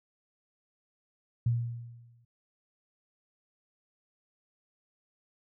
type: tone with exponential decay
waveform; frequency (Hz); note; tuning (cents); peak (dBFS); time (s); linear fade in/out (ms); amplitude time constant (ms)
sine; 118.1; A#2; +23; -22; 1.46-2.25; 5; 170
effects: none